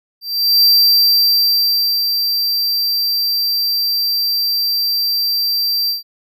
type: tone with ADSR envelope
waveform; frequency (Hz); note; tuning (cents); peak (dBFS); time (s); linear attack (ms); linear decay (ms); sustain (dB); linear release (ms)
square; 4700; D8; +1; -8; 0.21-6.03; 420; 1400; -7; 140
effects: none